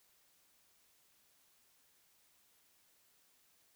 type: silence
effects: white hiss -71 dBFS RMS until 3.75 s